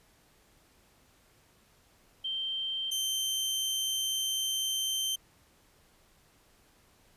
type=tone pair in turn; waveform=sine / sawtooth; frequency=3136 / 3118 Hz; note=G7 / G7; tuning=0 / -10 cents; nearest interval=unison; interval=10 cents; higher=first; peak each=-31 / -26 dBFS; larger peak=second; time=2.24-2.91 / 2.91-5.16 s; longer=second; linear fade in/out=10 ms; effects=pink hiss -64 dBFS RMS until 7.16 s + resampled to 32000 Hz